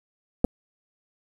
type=clicks; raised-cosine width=2 ms; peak=-7 dBFS; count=2; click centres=0.444 / 0.448 s; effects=7-bit